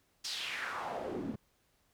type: noise with band-pass filter sweep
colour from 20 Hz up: pink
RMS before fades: -39 dBFS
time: 0.24-1.36 s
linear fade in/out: 10 ms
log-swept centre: 5300 to 200 Hz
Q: 2.8
effects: pink hiss -73 dBFS RMS until 1.93 s

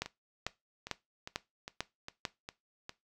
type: two click trains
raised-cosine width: 0.2 ms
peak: -24 / -16 dBFS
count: 8 / 6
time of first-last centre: 0.06-2.894 / 0.02-2.252 s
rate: 2.47 / 2.24 Hz
effects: noise-tail reverb RT60 0.2 s tail -18 dB re dry

